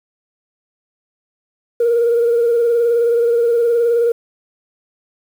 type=tone with vibrato; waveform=sine; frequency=469.7 Hz; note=A#4; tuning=13 cents sharp; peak=-10 dBFS; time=1.8-4.12 s; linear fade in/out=5 ms; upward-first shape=sine; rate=19 Hz; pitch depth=34 cents each way; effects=tanh soft clip ceiling -8 dBFS + 7-bit